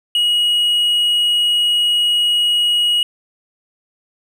triangle tone, 2900 Hz, F#7, 35 cents flat, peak -11 dBFS, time 0.15-3.03 s, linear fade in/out 2 ms, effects none

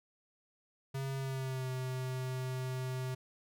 square tone with pitch glide, 135.1 to 129 Hz, C#3 to C3, -44 to -24 cents, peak -36 dBFS, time 0.94-3.15 s, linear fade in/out 10 ms, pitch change -80 cents, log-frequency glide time 1.18-1.69 s, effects none

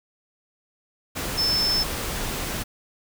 sine tone in noise, 5274 Hz, E8, in tune, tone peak -20 dBFS, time 1.37-1.84 s, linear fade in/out 20 ms, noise pink, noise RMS -29 dBFS, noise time 1.15-2.64 s, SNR +6 dB, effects none

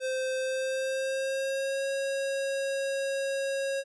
square tone with pitch glide, 520 to 546.2 Hz, C5 to C#5, -11 to -26 cents, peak -29 dBFS, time 0-3.84 s, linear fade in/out 50 ms, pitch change +85 cents, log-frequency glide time 0.37-1.88 s, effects resampled to 24000 Hz

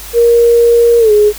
sine tone with pitch glide, 470 to 418.7 Hz, A#4 to G#4, +14 to +14 cents, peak -4 dBFS, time 0.13-1.33 s, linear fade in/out 50 ms, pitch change -200 cents, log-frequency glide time 0.99-1.12 s, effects added 50 Hz sine -31 dBFS peak until 1.38 s + white hiss -29 dBFS RMS until 1.38 s

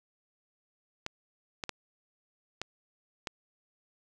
clicks, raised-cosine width 0.2 ms, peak -17 dBFS, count 5, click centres 1.064 / 1.638 / 1.693 / 2.616 / 3.272 s, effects none

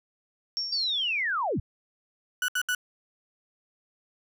sine tone with exponential decay, 5490 Hz, F8, 31 cents flat, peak -25 dBFS, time 0.57-1.22 s, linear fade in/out 0 ms, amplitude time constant 140 ms
sine linear sweep, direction down, 4729 to 51.8 Hz, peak -25 dBFS, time 0.72-1.6 s, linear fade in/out 5 ms
35% pulse tone bursts, 1480 Hz, F#6, in tune, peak -23 dBFS, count 3, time 2.42-2.749 s, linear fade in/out 2 ms, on 63 ms, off 70 ms
effects none

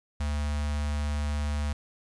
square tone with notch filter, 73.6 Hz, D2, 4 cents sharp, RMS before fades -29 dBFS, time 0.2-1.73 s, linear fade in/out 5 ms, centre 370 Hz, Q 1.1, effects resampled to 22050 Hz + 10-bit

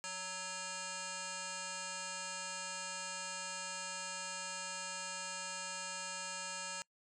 sine tone with frequency modulation, 2796 Hz, F7, 1 cent sharp, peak -40 dBFS, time 0.04-6.82 s, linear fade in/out 0 ms, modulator 744 Hz, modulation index 7.2, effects noise-tail reverb RT60 0.1 s tail -24 dB re dry

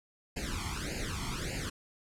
pink noise with flanger, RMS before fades -36 dBFS, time 0.36-1.7 s, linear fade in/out 10 ms, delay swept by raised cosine 0.42 to 0.94 ms, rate 1.7 Hz, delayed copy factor +0.95, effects low-pass 9000 Hz 12 dB/octave

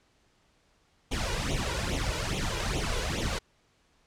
pink noise with flanger, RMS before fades -30 dBFS, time 1.11-3.39 s, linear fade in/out 10 ms, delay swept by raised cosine 0.3 to 2.1 ms, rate 2.4 Hz, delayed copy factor +0.8, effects pink hiss -67 dBFS RMS until 4.06 s + low-pass 7000 Hz 12 dB/octave

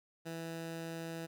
15% pulse tone, 164.81 Hz, E3, in tune, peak -34 dBFS, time 0.25-1.27 s, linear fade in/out 20 ms, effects none

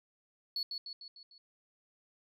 sine tone with echo, 4402 Hz, C#8, 13 cents flat, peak -31 dBFS, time 0.56-0.63 s, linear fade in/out 2 ms, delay 150 ms, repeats 5, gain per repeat -5 dB, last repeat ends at 1.38 s, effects tanh soft clip ceiling -30 dBFS

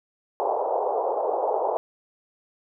pink band-pass noise, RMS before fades -25 dBFS, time 0.4-1.77 s, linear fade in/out 0 ms, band 430 to 920 Hz, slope 48 dB/octave, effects none

